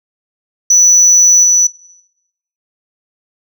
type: tone with level steps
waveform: sine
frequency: 5940 Hz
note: F#8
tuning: 6 cents sharp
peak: -3 / -6 dBFS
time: 0.7-1.67 s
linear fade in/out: 5 ms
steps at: 1.43 s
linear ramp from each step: 10 ms
effects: noise-tail reverb RT60 0.9 s tail -20 dB re dry + tanh soft clip ceiling -2 dBFS